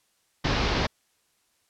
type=low-pass noise; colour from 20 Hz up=pink; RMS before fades=-25 dBFS; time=0.44-0.87 s; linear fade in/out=10 ms; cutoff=5400 Hz; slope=48 dB/octave; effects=white hiss -69 dBFS RMS until 1.69 s + low-pass 11000 Hz 12 dB/octave